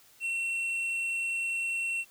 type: tone with hard clipping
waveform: sine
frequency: 2715 Hz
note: F7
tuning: 50 cents flat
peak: -30 dBFS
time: 0.2-2.05 s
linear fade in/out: 50 ms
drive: 4 dB
effects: white hiss -59 dBFS RMS until 2.1 s